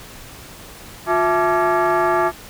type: tone with frequency modulation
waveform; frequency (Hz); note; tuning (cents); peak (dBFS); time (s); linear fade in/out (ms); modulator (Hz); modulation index
sine; 152.5; D#3; -34; -14; 1.06-2.32; 50; 509; 2.5
effects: pink hiss -39 dBFS RMS until 2.49 s